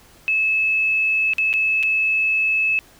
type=tone with dropouts; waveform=sine; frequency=2600 Hz; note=E7; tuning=24 cents flat; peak=-16 dBFS; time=0.28-2.79 s; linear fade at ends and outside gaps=0 ms; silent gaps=1.335-1.383 / 1.53-1.538 / 1.828-1.833 s; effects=pink hiss -50 dBFS RMS until 2.99 s